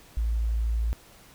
sine tone, 56.3 Hz, A1, 40 cents sharp, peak -23 dBFS, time 0.17-0.93 s, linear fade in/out 0 ms, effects pink hiss -53 dBFS RMS until 1.34 s

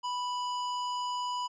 square tone, 987.8 Hz, B5, in tune, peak -32 dBFS, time 0.03-1.48 s, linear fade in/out 20 ms, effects resampled to 16000 Hz

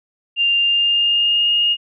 sine tone with pitch glide, 2794 to 2848 Hz, F7 to F7, 0 to +33 cents, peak -13 dBFS, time 0.36-1.77 s, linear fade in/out 50 ms, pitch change +33 cents, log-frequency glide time 0.58-1.52 s, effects none

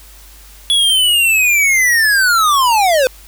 square linear sweep, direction down, 3400 to 493.9 Hz, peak -10 dBFS, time 0.7-3.07 s, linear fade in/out 0 ms, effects added 50 Hz sine -39 dBFS peak until 3.27 s + white hiss -42 dBFS RMS until 3.27 s

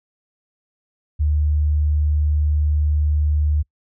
sine tone, 75 Hz, D2, 37 cents sharp, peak -15 dBFS, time 1.19-3.63 s, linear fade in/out 20 ms, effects noise-tail reverb RT60 0.1 s tail -26 dB re dry

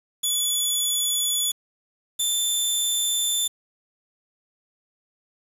15% pulse tone pair in turn, 3430 / 3537 Hz, A7 / A7, -45 / +8 cents, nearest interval minor second, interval 53 cents, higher second, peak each -14 dBFS, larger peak neither, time 0.23-1.52 / 2.19-3.48 s, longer neither, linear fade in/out 10 ms, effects resampled to 32000 Hz + 7-bit

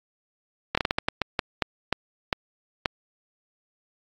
slowing click train, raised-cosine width 0.3 ms, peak -6 dBFS, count 13, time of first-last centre 0.75-2.858 s, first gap 25 ms, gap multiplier 1.32, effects AAC 48 kbps

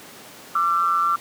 sine tone pair together, 1177 / 1351.2 Hz, D6 / E6, +3 / +42 cents, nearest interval major second, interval 239 cents, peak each -20 dBFS, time 0.55-1.16 s, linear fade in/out 5 ms, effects pink hiss -42 dBFS RMS until 1.2 s + high-pass 200 Hz 12 dB/octave

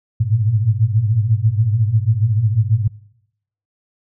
sine tone cluster, 103.4 / 111.3 / 117.6 Hz, G#2 / A2 / A#2, -7 / +20 / +16 cents, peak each -18 dBFS, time 0.2-2.88 s, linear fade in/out 10 ms, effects noise-tail reverb RT60 0.8 s tail -22 dB re dry

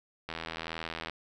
click train, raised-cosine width 0.3 ms, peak -20 dBFS, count 67, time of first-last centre 0.29-1.097 s, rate 81.8 Hz, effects none

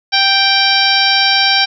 harmonic tone with a mistuned harmonic, 784 Hz, G5, in tune, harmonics 1 / 2 / 3 / 4 / 5 / 6 / 7, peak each -17 / -17 / -17 / -17 / -17 / -17 / -17 dBFS, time 0.12-1.66 s, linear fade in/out 20 ms, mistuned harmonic 5, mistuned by -15 cents, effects none

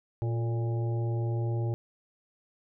harmonic tone with a mistuned harmonic, 116.54 Hz, A#2, in tune, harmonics 1 / 3 / 4 / 5 / 6 / 7, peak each -27 / -37 / -45 / -44 / -55 / -45 dBFS, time 0.22-1.74 s, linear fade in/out 0 ms, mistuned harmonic 4, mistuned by -70 cents, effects none

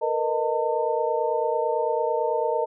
sine tone cluster, 455.2 / 484.2 / 619 / 901 Hz, A#4 / B4 / D#5 / A5, -41 / -34 / -9 / +41 cents, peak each -27 dBFS, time 0.01-2.66 s, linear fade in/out 20 ms, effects none

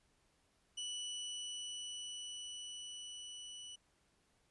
sawtooth tone with level ramp, 2960 Hz, F#7, in tune, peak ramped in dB -37 to -45 dBFS, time 0.77-3.76 s, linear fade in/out 10 ms, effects pink hiss -75 dBFS RMS until 4.5 s + resampled to 24000 Hz

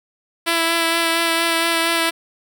5% pulse tone with vibrato, 332.6 Hz, E4, 16 cents sharp, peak -5 dBFS, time 0.46-2.11 s, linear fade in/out 20 ms, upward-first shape sine, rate 4.3 Hz, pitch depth 16 cents each way, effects none

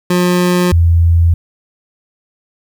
25% pulse / sine tone pair in turn, 178.5 / 84.24 Hz, F3 / E2, +38 / +38 cents, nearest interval octave + minor second, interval 1300 cents, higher first, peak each -6 dBFS, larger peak neither, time 0.1-0.72 / 0.72-1.34 s, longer neither, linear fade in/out 5 ms, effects 8-bit

